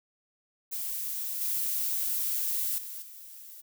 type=noise with level steps; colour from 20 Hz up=violet; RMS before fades=-34 / -30 / -40 / -47 dBFS; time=0.71-3.62 s; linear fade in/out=20 ms; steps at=1.41 / 2.78 / 3.02 s; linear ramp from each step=2 ms; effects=none